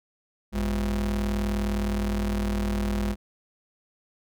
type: ring-modulated tone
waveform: square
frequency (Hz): 74.4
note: D2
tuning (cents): +23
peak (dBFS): -22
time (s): 0.52-3.16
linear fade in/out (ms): 50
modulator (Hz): 129
effects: none